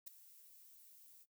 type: noise with ADSR envelope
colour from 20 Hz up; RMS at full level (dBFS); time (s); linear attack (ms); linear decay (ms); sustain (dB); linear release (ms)
violet; -45; 0.06-1.26; 16; 6; -17; 45
effects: noise-tail reverb RT60 0.1 s tail -18 dB re dry